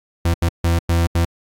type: tone bursts at uneven times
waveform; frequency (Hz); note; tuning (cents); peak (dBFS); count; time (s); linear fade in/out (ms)
40% pulse; 84.5; E2; +43; -13; 5; 0.25-0.34 / 0.42-0.49 / 0.64-0.79 / 0.89-1.07 / 1.15-1.25; 5
effects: AAC 64 kbps